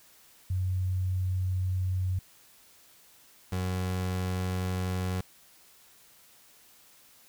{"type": "tone pair in turn", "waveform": ["sine", "30% pulse"], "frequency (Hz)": [92.5, 92.1], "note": ["F#2", "F#2"], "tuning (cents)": [0, -7], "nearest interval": "unison", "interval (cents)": 7, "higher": "first", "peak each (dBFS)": -26, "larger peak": "neither", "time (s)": [[0.5, 2.19], [3.52, 5.21]], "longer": "neither", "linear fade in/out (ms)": 5, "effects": ["white hiss -58 dBFS RMS until 7.28 s"]}